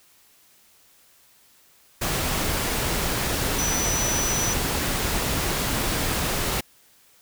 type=tone in noise; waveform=sine; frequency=5940 Hz; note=F#8; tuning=6 cents sharp; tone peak=-25 dBFS; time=3.58-4.54 s; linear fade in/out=10 ms; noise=pink; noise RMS=-25 dBFS; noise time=2.01-6.61 s; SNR=-3 dB; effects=white hiss -57 dBFS RMS until 7.21 s